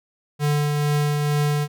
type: tone with tremolo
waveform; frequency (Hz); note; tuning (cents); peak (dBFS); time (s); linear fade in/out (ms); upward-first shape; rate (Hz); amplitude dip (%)
square; 147.3; D3; +6; -18; 0.39-1.68; 50; triangle; 2.2; 30
effects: none